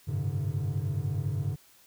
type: tone cluster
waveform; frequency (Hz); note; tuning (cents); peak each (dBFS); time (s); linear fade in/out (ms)
triangle; 95.8 / 105.7 / 133.3 / 147.5; G2 / G#2 / C3 / D3; -39 / +31 / +33 / +8; -31; 0.07-1.56; 20
effects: tanh soft clip ceiling -18 dBFS + white hiss -59 dBFS RMS until 1.86 s